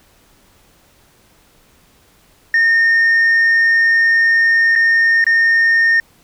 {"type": "tone with dropouts", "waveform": "sine", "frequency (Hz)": 1830, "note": "A#6", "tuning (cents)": -32, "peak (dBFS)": -7, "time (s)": [2.54, 6], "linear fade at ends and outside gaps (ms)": 2, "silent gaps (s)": [[4.754, 4.759], [5.242, 5.266]], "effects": ["tanh soft clip ceiling -8 dBFS", "pink hiss -52 dBFS RMS until 6.23 s"]}